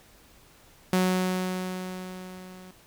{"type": "tone with level ramp", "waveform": "sawtooth", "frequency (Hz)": 184.4, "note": "F#3", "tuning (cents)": -6, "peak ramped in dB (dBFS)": [-16, -41], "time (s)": [0.93, 2.71], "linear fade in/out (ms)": 2, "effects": ["pink hiss -56 dBFS RMS until 2.86 s"]}